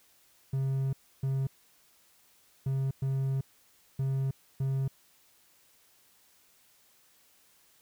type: tone bursts at uneven times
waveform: triangle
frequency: 134.6 Hz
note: C3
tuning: 49 cents sharp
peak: -25 dBFS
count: 6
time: 0.53-0.93 / 1.23-1.47 / 2.66-2.91 / 3.02-3.41 / 3.99-4.31 / 4.6-4.88 s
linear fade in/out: 5 ms
effects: white hiss -64 dBFS RMS until 7.81 s